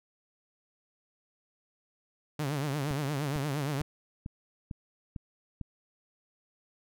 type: tone with vibrato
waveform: sawtooth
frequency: 143.3 Hz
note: D3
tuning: 42 cents flat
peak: -26 dBFS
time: 2.39-3.82 s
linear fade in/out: 5 ms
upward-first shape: triangle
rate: 8.6 Hz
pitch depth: 150 cents each way
type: click train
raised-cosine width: 5 ms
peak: -25 dBFS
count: 7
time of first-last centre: 2.91-5.613 s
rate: 2.22 Hz
effects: none